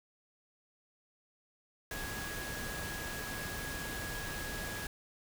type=tone in noise; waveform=sine; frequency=1661.2 Hz; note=G#6; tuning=in tune; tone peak=-43 dBFS; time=1.91-4.87 s; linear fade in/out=2 ms; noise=pink; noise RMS=-41 dBFS; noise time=1.91-4.87 s; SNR=-5 dB; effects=none